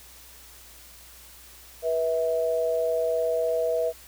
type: tone pair together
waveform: sine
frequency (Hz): 486.9 / 650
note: B4 / E5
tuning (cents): -25 / -24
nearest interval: perfect fourth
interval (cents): 501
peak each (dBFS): -25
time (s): 1.82-3.93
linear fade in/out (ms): 50
effects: added 60 Hz sine -54 dBFS peak until 4.07 s + white hiss -49 dBFS RMS until 4.07 s